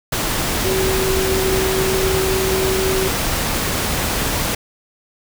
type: tone in noise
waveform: sine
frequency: 379.8 Hz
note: F#4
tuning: 45 cents sharp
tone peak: -18 dBFS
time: 0.65-3.08 s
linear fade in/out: 5 ms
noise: pink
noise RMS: -20 dBFS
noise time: 0.12-4.55 s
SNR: -1 dB
effects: none